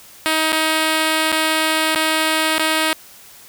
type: tone with dropouts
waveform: 5% pulse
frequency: 315.9 Hz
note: D#4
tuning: 26 cents sharp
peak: -4 dBFS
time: 0.26-2.93 s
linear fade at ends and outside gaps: 0 ms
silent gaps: 0.522-0.528 / 1.318-1.324 / 1.948-1.957 / 2.581-2.595 s
effects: white hiss -43 dBFS RMS until 3.48 s